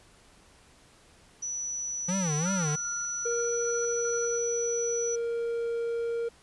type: tone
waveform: sine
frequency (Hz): 5920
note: F#8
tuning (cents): 0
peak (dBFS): -31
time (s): 1.42-5.16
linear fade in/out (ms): 10
type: tone with vibrato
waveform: square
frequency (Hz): 170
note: F3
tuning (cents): -46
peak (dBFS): -28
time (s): 2.08-2.76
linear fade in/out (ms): 10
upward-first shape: sine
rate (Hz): 2.8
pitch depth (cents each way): 240
type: tone with tremolo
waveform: triangle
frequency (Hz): 1396.9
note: F6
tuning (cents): 0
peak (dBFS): -34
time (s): 2.45-4.39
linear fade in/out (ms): 10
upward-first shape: square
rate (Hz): 2.5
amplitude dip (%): 35
type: tone with pitch glide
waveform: triangle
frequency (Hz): 470.2 to 465.9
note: A#4 to A#4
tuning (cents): +15 to -1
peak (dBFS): -26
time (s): 3.25-6.29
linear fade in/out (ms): 10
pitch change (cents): -16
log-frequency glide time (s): 3.82-5.73
effects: pink hiss -58 dBFS RMS until 6.42 s + resampled to 24000 Hz